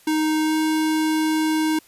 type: tone with pitch glide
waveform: square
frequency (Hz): 311.1 to 313.1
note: D#4 to D#4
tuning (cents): 0 to +11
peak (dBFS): -19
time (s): 0.07-1.79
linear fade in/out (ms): 5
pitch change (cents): +11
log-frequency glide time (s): 0.43-0.55
effects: white hiss -53 dBFS RMS until 1.87 s + resampled to 32000 Hz